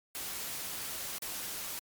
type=noise with dropouts; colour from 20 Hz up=white; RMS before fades=-39 dBFS; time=0.15-1.79 s; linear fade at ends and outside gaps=0 ms; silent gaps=1.183-1.221 s; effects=MP3 96 kbps